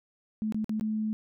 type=tone with dropouts; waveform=sine; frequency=216.3 Hz; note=A3; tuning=29 cents flat; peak=-27 dBFS; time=0.42-1.13 s; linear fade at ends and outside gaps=0 ms; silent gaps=0.523-0.545 / 0.644-0.694 / 0.797-0.81 s; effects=none